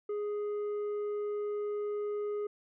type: tone with tanh clipping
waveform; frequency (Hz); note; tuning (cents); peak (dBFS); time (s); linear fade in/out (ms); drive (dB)
sine; 415.1; G#4; -1; -33; 0.09-2.47; 5; 5
effects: none